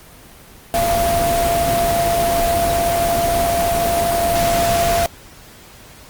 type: tone in noise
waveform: sine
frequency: 684 Hz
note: F5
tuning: 36 cents flat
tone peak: -15 dBFS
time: 0.74-5.06 s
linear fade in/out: 0 ms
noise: pink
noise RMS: -21 dBFS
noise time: 0.74-5.06 s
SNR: +3 dB
effects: pink hiss -42 dBFS RMS until 6.09 s + Opus 24 kbps